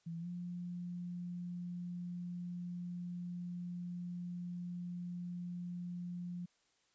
sine tone with pitch glide, 166.8 to 176.21 Hz, E3 to F3, +21 to +16 cents, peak -40 dBFS, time 0.06-6.46 s, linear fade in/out 10 ms, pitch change +95 cents, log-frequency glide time 0.2-0.27 s, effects white hiss -75 dBFS RMS until 6.94 s + resampled to 16000 Hz

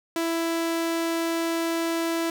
sawtooth tone, 331.7 Hz, E4, 11 cents sharp, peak -20 dBFS, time 0.16-2.3 s, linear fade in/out 2 ms, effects none

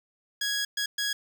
15% pulse tone bursts at uneven times, 1661.2 Hz, G#6, in tune, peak -20 dBFS, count 3, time 0.41-0.65 / 0.77-0.86 / 0.98-1.13 s, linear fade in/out 5 ms, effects none

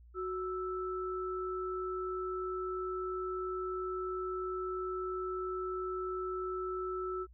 sine tone pair together, 370 / 1318.5 Hz, F#4 / E6, 0 / 0 cents, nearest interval octave + minor seventh, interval 2200 cents, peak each -36 / -39 dBFS, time 0.14-7.27 s, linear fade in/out 50 ms, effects added 59 Hz sine -54 dBFS peak until 7.33 s

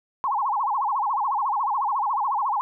sine tone with vibrato, 950 Hz, A#5, 33 cents sharp, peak -21 dBFS, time 0.24-2.61 s, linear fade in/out 0 ms, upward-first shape sine, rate 14 Hz, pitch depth 280 cents each way, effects none

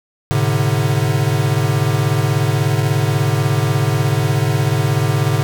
square tone cluster, 107.4 / 131.2 / 147.7 Hz, A2 / C3 / D3, -41 / +5 / +10 cents, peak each -19 dBFS, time 0.31-5.43 s, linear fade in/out 0 ms, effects none

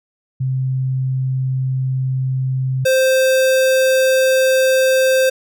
sine / square tone pair in turn, 130.81 / 523.2 Hz, C3 / C5, 0 / 0 cents, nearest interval 2 octaves, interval 2400 cents, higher second, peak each -16 / -12 dBFS, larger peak second, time 0.4-2.85 / 2.85-5.3 s, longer neither, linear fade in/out 10 ms, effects none

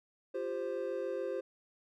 triangle chord, F suspended second, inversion none, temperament equal with one note detuned, 349.2 / 395.9 / 523.3 Hz, F4 / G4 / C5, 0 / +17 / 0 cents, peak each -39 / -37 / -35 dBFS, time 0.34-1.41 s, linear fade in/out 10 ms, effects none

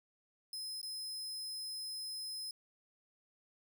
sawtooth tone with dropouts, 5100 Hz, D#8, 42 cents sharp, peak -38 dBFS, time 0.53-2.51 s, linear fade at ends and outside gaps 2 ms, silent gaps 0.815-0.829 s, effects none

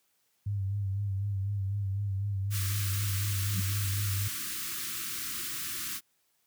sine tone with vibrato, 99.2 Hz, G2, 21 cents sharp, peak -28 dBFS, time 0.46-4.28 s, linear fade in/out 5 ms, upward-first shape sine, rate 4 Hz, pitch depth 52 cents each way
white band-stop noise, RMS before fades -36 dBFS, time 2.5-6.01 s, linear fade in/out 50 ms, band 370 to 1100 Hz, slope 96 dB/octave
sine tone with exponential growth, 185 Hz, F#3, in tune, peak -28 dBFS, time 3.48-3.6 s, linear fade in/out 5 ms, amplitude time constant 26 ms
effects white hiss -73 dBFS RMS until 6.46 s + high-pass 60 Hz 12 dB/octave

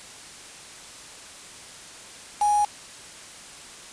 sine tone with quantisation, 830.6 Hz, G#5, in tune, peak -18 dBFS, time 2.41-2.65 s, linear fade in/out 5 ms, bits 5, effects white hiss -43 dBFS RMS until 3.92 s + resampled to 22050 Hz

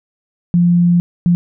sine tone bursts at uneven times, 174.1 Hz, F3, 5 cents flat, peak -8 dBFS, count 2, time 0.54-1 / 1.26-1.35 s, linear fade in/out 0 ms, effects none

